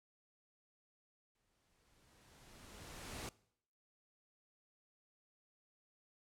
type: noise with exponential growth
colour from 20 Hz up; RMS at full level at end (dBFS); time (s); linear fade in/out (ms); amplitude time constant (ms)
pink; -44; 1.35-3.29; 1; 420
effects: noise-tail reverb RT60 0.7 s tail -22 dB re dry + low-pass 11000 Hz 12 dB/octave